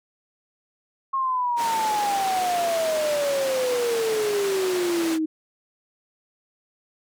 sine exponential sweep, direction down, 1084 to 311.1 Hz, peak -21 dBFS, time 1.13-5.26 s, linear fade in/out 10 ms
pink band-pass noise, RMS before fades -32 dBFS, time 1.56-5.19 s, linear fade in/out 50 ms, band 340 to 11000 Hz, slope 12 dB/octave
effects none

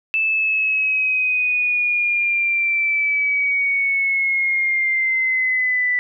sine linear sweep, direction down, 2637 to 1975.5 Hz, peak -16 dBFS, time 0.14-5.99 s, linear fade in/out 0 ms, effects none

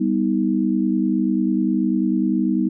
sine chord, G augmented, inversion none, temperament equal with one note detuned, 196 / 246.9 / 316.2 Hz, G3 / B3 / D#4, 0 / 0 / +28 cents, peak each -21 dBFS, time 0-2.69 s, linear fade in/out 10 ms, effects none

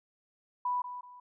sine tone with echo, 987.8 Hz, B5, in tune, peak -28 dBFS, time 0.65-0.82 s, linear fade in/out 5 ms, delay 190 ms, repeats 2, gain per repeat -10 dB, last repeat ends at 1.2 s, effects none

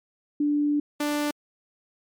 sine / sawtooth tone pair in turn, 293.2 / 294.6 Hz, D4 / D4, -3 / +6 cents, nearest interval unison, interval 9 cents, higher second, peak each -20 dBFS, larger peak neither, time 0.4-0.8 / 1-1.31 s, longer first, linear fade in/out 5 ms, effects MP3 96 kbps

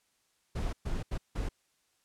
brown noise bursts at uneven times, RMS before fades -33 dBFS, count 4, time 0.55-0.73 / 0.85-1.03 / 1.11-1.18 / 1.35-1.49 s, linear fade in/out 10 ms, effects white hiss -73 dBFS RMS until 2.04 s + low-pass 10000 Hz 12 dB/octave

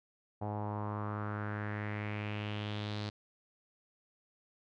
sawtooth tone with low-pass filter sweep, 104.7 Hz, G#2, 15 cents sharp, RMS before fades -38 dBFS, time 0.41-3.1 s, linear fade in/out 10 ms, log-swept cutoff 780 to 4300 Hz, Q 3.7, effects none

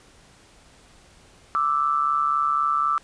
sine tone pair together, 1174.7 / 1318.6 Hz, D6 / E6, 0 / 0 cents, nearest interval major second, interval 200 cents, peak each -22 dBFS, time 1.55-2.98 s, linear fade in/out 0 ms, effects pink hiss -53 dBFS RMS until 3.03 s + resampled to 22050 Hz

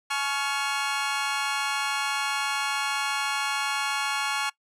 20% pulse chord, Db major, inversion second, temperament equal with one note detuned, 850 / 1108.7 / 1396.9 Hz, Ab5 / Db6 / F6, +40 / 0 / 0 cents, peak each -25 dBFS, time 0.1-4.5 s, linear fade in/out 10 ms, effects noise-tail reverb RT60 0.1 s tail -22 dB re dry + low-pass 10000 Hz 12 dB/octave

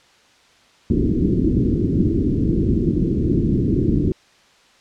white low-pass noise, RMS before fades -18 dBFS, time 0.9-4.12 s, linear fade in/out 2 ms, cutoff 360 Hz, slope 48 dB/octave, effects white hiss -53 dBFS RMS until 4.8 s + low-pass 5000 Hz 12 dB/octave

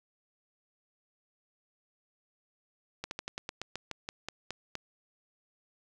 slowing click train, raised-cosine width 0.2 ms, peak -19 dBFS, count 13, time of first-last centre 3.04-4.753 s, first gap 71 ms, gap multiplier 1.12, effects 10-bit

